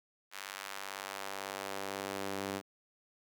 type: tone with high-pass filter sweep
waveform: sawtooth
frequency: 98 Hz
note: G2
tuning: in tune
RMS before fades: -41 dBFS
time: 0.31-2.62 s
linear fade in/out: 50 ms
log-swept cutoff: 1500 to 270 Hz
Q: 0.85
effects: none